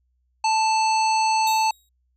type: harmonic tone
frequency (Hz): 880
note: A5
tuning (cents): 0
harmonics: 1 / 3 / 5 / 7 / 9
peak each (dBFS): -18 / -28 / -29 / -33 / -37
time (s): 0.44-1.71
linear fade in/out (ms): 5
type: tone with exponential decay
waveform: 15% pulse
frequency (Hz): 3800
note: A#7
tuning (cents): +33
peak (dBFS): -20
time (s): 1.47-1.89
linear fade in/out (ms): 2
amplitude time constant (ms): 91
effects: added 62 Hz sine -65 dBFS peak until 2.16 s